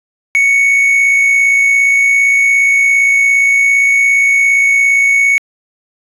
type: tone with amplitude modulation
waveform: triangle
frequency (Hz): 2221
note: C#7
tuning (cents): +3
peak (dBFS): -4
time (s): 0.35-5.38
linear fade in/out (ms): 0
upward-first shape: sine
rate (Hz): 57.4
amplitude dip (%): 30
effects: resampled to 32000 Hz